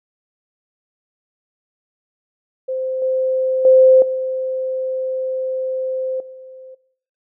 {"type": "tone with level steps", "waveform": "sine", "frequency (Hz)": 520, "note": "C5", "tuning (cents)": -11, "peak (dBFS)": [-20, -16, -7, -20, -36], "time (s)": [2.68, 6.75], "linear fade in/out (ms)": 10, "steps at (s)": [3.02, 3.65, 4.02, 6.2], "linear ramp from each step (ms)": 2, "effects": ["noise-tail reverb RT60 0.6 s tail -18 dB re dry"]}